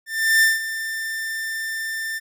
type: tone with ADSR envelope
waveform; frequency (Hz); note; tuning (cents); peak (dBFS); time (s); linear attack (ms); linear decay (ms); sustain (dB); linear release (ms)
45% pulse; 1788; A6; +27; -12; 0.06-2.2; 360; 170; -13; 29
effects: none